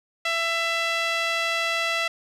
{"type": "tone with band-pass filter", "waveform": "sawtooth", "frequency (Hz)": 667, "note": "E5", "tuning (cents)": 20, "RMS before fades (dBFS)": -25, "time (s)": [0.25, 2.08], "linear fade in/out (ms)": 5, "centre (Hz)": 2600, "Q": 1.4, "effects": []}